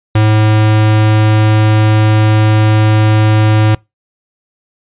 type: tone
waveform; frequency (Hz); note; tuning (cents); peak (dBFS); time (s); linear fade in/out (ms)
square; 107.8; A2; -35; -7; 0.15-3.75; 5
effects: noise-tail reverb RT60 0.2 s tail -24 dB re dry + resampled to 8000 Hz